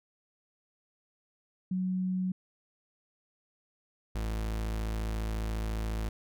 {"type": "tone pair in turn", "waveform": ["sine", "40% pulse"], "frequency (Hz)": [185, 54.4], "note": ["F#3", "A1"], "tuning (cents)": [0, -19], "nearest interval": "octave + major sixth", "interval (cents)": 2119, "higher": "first", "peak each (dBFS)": [-28, -30], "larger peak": "first", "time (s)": [[1.71, 2.32], [4.15, 6.09]], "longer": "second", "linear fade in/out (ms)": 5, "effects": []}